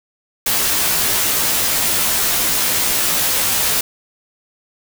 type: noise with comb filter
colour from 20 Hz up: white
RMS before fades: -17 dBFS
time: 0.46-3.81 s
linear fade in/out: 5 ms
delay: 15 ms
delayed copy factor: -0.8
effects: none

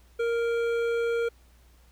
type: tone with hard clipping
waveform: sine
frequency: 466.2 Hz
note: A#4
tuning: in tune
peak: -26 dBFS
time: 0.19-1.29 s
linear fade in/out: 10 ms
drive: 11 dB
effects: added 60 Hz sine -55 dBFS peak until 1.91 s + pink hiss -63 dBFS RMS until 1.91 s

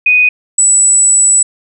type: tone pair in turn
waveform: sine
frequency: 2489 / 7902 Hz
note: D#7 / B8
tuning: 0 / 0 cents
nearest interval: octave + minor sixth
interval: 2000 cents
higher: second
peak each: -5 dBFS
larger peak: neither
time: 0.06-0.29 / 0.58-1.43 s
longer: second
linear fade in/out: 5 ms
effects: none

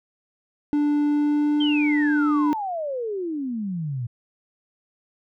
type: tone with pitch glide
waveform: triangle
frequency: 293.7 to 296.3 Hz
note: D4 to D4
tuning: 0 to +15 cents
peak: -16 dBFS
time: 0.73-2.53 s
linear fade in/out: 0 ms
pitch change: +15 cents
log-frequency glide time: 1.08-1.58 s
type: exponential sweep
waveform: sine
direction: down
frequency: 3221 to 114.9 Hz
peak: -25 dBFS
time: 1.6-4.07 s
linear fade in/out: 10 ms
effects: none

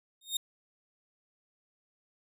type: tone with exponential growth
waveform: sawtooth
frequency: 3691 Hz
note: A#7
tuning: 18 cents flat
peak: -23 dBFS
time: 0.21-0.37 s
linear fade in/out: 5 ms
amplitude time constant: 34 ms
effects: none

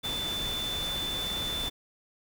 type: tone in noise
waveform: sine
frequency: 3520 Hz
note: A7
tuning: in tune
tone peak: -31 dBFS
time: 0.03-1.7 s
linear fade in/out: 20 ms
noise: pink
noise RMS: -37 dBFS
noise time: 0.03-1.7 s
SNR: +3 dB
effects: none

